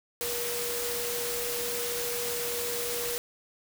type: tone in noise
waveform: sine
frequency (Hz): 479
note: A#4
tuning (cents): +47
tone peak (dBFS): -34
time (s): 0.21-3.18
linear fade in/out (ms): 0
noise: white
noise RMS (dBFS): -33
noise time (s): 0.21-3.18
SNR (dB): -4
effects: none